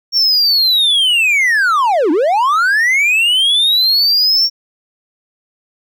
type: linear two-way sweep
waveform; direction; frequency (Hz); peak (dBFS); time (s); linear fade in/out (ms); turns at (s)
triangle; down then up; 5550 to 280.8 to 5550; -8; 0.12-4.5; 50; 2.11
effects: none